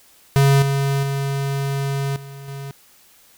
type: tone with level steps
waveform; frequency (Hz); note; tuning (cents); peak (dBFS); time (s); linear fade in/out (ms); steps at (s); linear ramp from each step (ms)
square; 138.4; C#3; -2; -12 / -18 / -21 / -35 / -30; 0.36-2.71; 0; 0.62 / 1.03 / 2.16 / 2.48; 2
effects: white hiss -52 dBFS RMS until 3.37 s